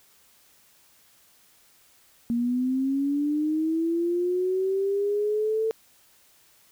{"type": "linear sweep", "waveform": "sine", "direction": "up", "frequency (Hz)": [233.1, 447.1], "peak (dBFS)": -22, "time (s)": [2.3, 5.71], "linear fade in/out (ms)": 0, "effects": ["white hiss -59 dBFS RMS until 6.71 s"]}